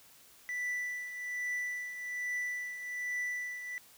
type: tone with tremolo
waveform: triangle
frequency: 1975.5 Hz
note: B6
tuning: in tune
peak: -30 dBFS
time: 0.49-3.78 s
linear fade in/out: 0 ms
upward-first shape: triangle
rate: 1.2 Hz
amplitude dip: 65%
effects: white hiss -59 dBFS RMS until 3.97 s